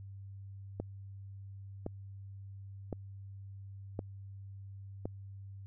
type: click train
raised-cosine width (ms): 2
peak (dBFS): -23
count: 5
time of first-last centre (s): 0.8-5.055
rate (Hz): 0.94
effects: added 98 Hz sine -45 dBFS peak until 5.66 s